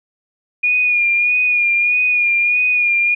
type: tone with vibrato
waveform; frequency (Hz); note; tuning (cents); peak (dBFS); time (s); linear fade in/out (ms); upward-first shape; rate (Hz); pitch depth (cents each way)
sine; 2440; D#7; -34; -12; 0.63-3.15; 10; sine; 1.6; 35
effects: none